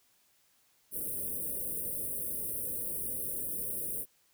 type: band-stop noise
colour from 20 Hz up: white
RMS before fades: -36 dBFS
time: 0.91-4.06 s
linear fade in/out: 50 ms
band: 590 to 8800 Hz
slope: 96 dB/octave
effects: white hiss -69 dBFS RMS until 4.33 s